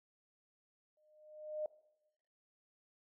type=tone with exponential growth; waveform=sine; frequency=611 Hz; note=D#5; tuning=32 cents flat; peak=-34 dBFS; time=0.97-1.66 s; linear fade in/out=2 ms; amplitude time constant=150 ms; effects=noise-tail reverb RT60 0.9 s tail -19 dB re dry